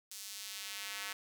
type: tone with high-pass filter sweep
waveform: square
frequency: 101.1 Hz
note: G#2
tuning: 46 cents flat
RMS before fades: -44 dBFS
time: 0.11-1.13 s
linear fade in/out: 5 ms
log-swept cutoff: 5800 to 1700 Hz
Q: 0.93
effects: none